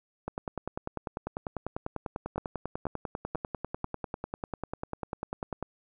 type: two click trains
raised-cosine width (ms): 1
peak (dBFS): -19 / -18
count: 55 / 4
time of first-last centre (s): 0.28-5.627 / 2.38-3.843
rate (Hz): 10.1 / 2.05
effects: none